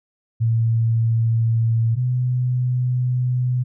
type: tone pair in turn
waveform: sine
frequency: 114.2 / 125.27 Hz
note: A#2 / B2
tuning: -35 / +25 cents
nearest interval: major second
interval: 160 cents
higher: second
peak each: -15 / -17 dBFS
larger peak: first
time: 0.4-1.96 / 1.96-3.64 s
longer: second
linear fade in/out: 20 ms
effects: none